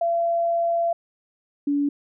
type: tone pair in turn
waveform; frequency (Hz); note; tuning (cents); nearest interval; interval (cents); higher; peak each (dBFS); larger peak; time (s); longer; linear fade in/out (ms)
sine; 679 / 286.4; F5 / D4; -49 / -43; octave + minor third; 1494; first; -19; neither; 0.01-0.93 / 1.67-1.89; first; 5
effects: none